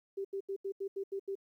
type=tone bursts; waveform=sine; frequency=392 Hz; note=G4; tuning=in tune; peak=-34 dBFS; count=8; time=0.17-1.354 s; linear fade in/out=10 ms; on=78 ms; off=80 ms; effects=12-bit